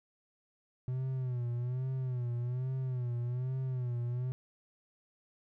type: tone with vibrato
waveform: triangle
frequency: 125.5 Hz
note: B2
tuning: 28 cents sharp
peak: -30 dBFS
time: 0.88-4.32 s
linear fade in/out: 0 ms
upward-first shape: sine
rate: 1.2 Hz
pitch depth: 83 cents each way
effects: none